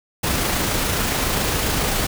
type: noise with amplitude modulation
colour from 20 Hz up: pink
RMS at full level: -20 dBFS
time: 0.23-2.07 s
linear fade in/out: 10 ms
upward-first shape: sine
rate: 27.3 Hz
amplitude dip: 25%
effects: none